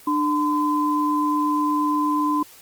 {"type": "tone pair together", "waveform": "sine", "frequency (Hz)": [298.6, 1021], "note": ["D4", "C6"], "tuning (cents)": [29, -43], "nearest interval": "octave + major sixth", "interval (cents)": 2128, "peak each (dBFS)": -21, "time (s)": [0.07, 2.43], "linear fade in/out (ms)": 5, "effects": ["white hiss -47 dBFS RMS until 2.61 s", "Opus 24 kbps"]}